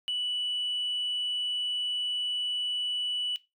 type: tone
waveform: sine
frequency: 2960 Hz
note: F#7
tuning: in tune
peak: -26 dBFS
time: 0.08-3.36 s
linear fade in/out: 0 ms
effects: noise-tail reverb RT60 0.2 s tail -17 dB re dry + tanh soft clip ceiling -25 dBFS